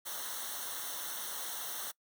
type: noise with comb filter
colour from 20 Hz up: white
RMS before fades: -40 dBFS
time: 0.05-1.92 s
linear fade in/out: 20 ms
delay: 0.41 ms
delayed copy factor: -0.9
effects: noise-tail reverb RT60 0.1 s tail -23 dB re dry